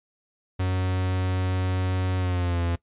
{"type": "tone with pitch glide", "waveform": "45% pulse", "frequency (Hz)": [92.5, 85.81], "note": ["F#2", "F2"], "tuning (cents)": [0, -30], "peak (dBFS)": -23, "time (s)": [0.59, 2.76], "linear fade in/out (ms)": 10, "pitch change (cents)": -130, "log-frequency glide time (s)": [2.17, 2.61], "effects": ["noise-tail reverb RT60 0.1 s tail -20 dB re dry", "resampled to 8000 Hz"]}